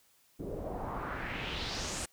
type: noise with low-pass filter sweep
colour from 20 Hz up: pink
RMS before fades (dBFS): -38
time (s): 0.39-2.06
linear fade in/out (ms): 10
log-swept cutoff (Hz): 360 to 9100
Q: 2.9
effects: white hiss -67 dBFS RMS until 2.12 s